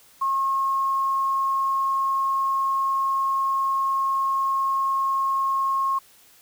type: tone with quantisation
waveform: sine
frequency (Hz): 1081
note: C#6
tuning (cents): -44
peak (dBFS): -20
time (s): 0.21-5.99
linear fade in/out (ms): 10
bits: 8
effects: white hiss -54 dBFS RMS until 6.41 s